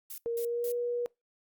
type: noise bursts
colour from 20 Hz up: violet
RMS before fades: -41 dBFS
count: 3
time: 0.1-0.72 s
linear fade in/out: 2 ms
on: 80 ms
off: 190 ms
type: tone with pitch glide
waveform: sine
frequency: 467 to 481.8 Hz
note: A#4 to B4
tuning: +3 to -43 cents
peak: -29 dBFS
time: 0.26-1.06 s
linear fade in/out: 0 ms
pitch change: +54 cents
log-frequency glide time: 0.36-0.73 s
effects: noise-tail reverb RT60 0.2 s tail -24 dB re dry + Opus 48 kbps